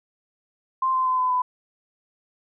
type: tone with pitch steps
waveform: sine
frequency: 1046.5 / 1035.1 / 1023.8 / 1012.6 / 1001.6 Hz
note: C6 / C6 / C6 / B5 / B5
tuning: 0 / -19 / -38 / +43 / +24 cents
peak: -19 dBFS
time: 0.82-1.42 s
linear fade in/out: 5 ms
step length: 120 ms
effects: none